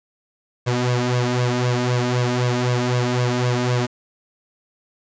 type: tone with flanger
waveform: sawtooth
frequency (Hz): 123.47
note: B2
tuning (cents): 0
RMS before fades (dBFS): -20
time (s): 0.66-3.87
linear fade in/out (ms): 20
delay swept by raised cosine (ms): 1.8 to 3.3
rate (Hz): 3.9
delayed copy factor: +0.8
effects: resampled to 16000 Hz + 7-bit